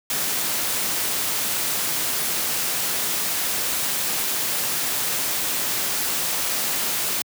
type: noise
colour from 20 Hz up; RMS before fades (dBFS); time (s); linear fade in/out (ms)
white; -24; 0.1-7.22; 2
effects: high-pass 100 Hz 12 dB/octave